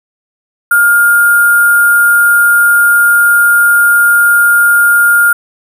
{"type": "tone with sample-and-hold", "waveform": "sine", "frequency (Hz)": 1412, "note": "F6", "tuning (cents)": 19, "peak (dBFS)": -4, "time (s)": [0.71, 5.33], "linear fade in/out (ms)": 5, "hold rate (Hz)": 11025, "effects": []}